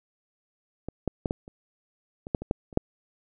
clicks, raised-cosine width 2 ms, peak -20 / -12 / -14 / -14 / -30 / -24 / -10 / -22 / -10 / -30 / -6 dBFS, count 11, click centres 0.886 / 1.077 / 1.258 / 1.309 / 1.479 / 2.269 / 2.348 / 2.42 / 2.511 / 2.728 / 2.774 s, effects none

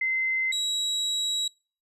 sine / 35% pulse tone pair in turn, 2066 / 3872 Hz, C7 / B7, -22 / -35 cents, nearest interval major seventh, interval 1087 cents, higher second, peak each -23 dBFS, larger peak neither, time 0.01-0.52 / 0.52-1.48 s, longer second, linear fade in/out 5 ms, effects noise-tail reverb RT60 0.4 s tail -26 dB re dry + resampled to 32000 Hz

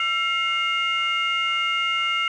sine tone cluster, 1349 / 2142 / 2828 Hz, E6 / C7 / F7, +40 / +40 / +21 cents, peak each -24 dBFS, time 0-2.28 s, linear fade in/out 2 ms, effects tanh soft clip ceiling -14 dBFS

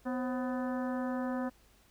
harmonic tone with a mistuned harmonic, 250.6 Hz, B3, 25 cents sharp, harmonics 1 / 2 / 3 / 4 / 5 / 6 / 7, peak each -33 / -39 / -43 / -45 / -47 / -49 / -50 dBFS, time 0.05-1.5 s, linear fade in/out 20 ms, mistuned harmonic 2, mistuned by +94 cents, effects added 50 Hz sine -65 dBFS peak until 1.9 s + pink hiss -65 dBFS RMS until 1.9 s

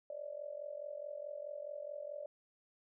sine tone with amplitude modulation, 586 Hz, D5, 4 cents flat, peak -38 dBFS, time 0.1-2.26 s, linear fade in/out 2 ms, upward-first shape sine, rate 44.7 Hz, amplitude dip 85%, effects none

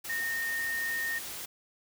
sine tone in noise, 1840 Hz, A#6, 23 cents flat, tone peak -30 dBFS, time 0.09-1.19 s, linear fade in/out 10 ms, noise white, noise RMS -40 dBFS, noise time 0.04-1.46 s, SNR +7 dB, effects none

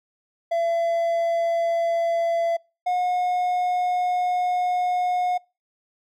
triangle tone pair in turn, 674 / 722.3 Hz, E5 / F#5, +38 / -42 cents, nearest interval minor second, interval 120 cents, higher second, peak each -18 dBFS, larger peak neither, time 0.51-2.57 / 2.86-5.38 s, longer second, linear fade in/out 10 ms, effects noise-tail reverb RT60 0.3 s tail -26 dB re dry

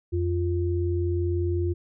sine tone pair together, 87.22 / 349.2 Hz, F2 / F4, -2 / 0 cents, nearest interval 2 octaves, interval 2402 cents, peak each -24 / -27 dBFS, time 0.12-1.74 s, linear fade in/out 20 ms, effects none

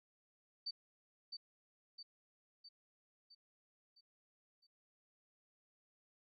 sine tone with echo, 4584 Hz, D8, 43 cents flat, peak -39 dBFS, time 0.66-0.71 s, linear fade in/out 10 ms, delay 660 ms, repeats 6, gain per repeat -5 dB, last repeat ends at 4.67 s, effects none

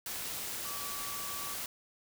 sine tone in noise, 1148 Hz, D6, 40 cents flat, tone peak -44 dBFS, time 0.65-1.54 s, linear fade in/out 2 ms, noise white, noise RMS -39 dBFS, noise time 0.06-1.66 s, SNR -8 dB, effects none

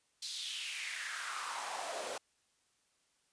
pink noise with high-pass filter sweep, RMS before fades -41 dBFS, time 0.22-2.18 s, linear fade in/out 5 ms, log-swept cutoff 4400 to 490 Hz, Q 3.7, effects white hiss -75 dBFS RMS until 3.32 s + resampled to 22050 Hz

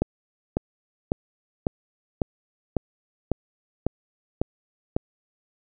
click train, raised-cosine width 2 ms, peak -8 dBFS, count 10, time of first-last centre 0.02-4.965 s, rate 1.82 Hz, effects none

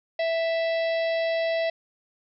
harmonic tone, 659.3 Hz, E5, in tune, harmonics 1 / 3 / 4 / 5 / 6 / 7 / 8, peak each -23 / -33 / -38 / -42 / -41 / -45 / -47 dBFS, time 0.19-1.7 s, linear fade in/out 5 ms, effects none

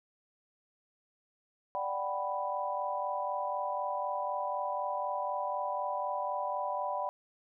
sine chord, G major seventh, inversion second, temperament equal, 587.3 / 740 / 784 / 987.8 Hz, D5 / F#5 / G5 / B5, 0 / 0 / 0 / 0 cents, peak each -37 / -39 / -38 / -35 dBFS, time 1.75-7.09 s, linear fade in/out 0 ms, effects none

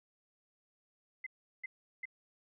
sine tone bursts, 2054 Hz, C7, 33 cents flat, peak -38 dBFS, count 3, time 1.24-2.055 s, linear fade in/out 5 ms, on 25 ms, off 370 ms, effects none

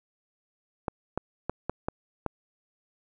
clicks, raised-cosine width 1 ms, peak -14 dBFS, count 6, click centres 0.882 / 1.176 / 1.496 / 1.696 / 1.885 / 2.263 s, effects none

